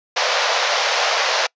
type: band-pass noise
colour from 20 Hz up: pink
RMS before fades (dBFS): -19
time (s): 0.16-1.47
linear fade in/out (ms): 10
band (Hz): 500 to 6100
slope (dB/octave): 48
effects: noise-tail reverb RT60 0.1 s tail -26 dB re dry + resampled to 16000 Hz